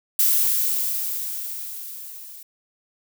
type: noise with level ramp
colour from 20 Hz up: violet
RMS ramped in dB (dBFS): -17 to -41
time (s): 0.19-2.43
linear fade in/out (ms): 5
effects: none